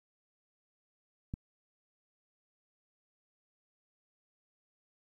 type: click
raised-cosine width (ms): 5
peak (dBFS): -24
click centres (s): 1.339
effects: 11-bit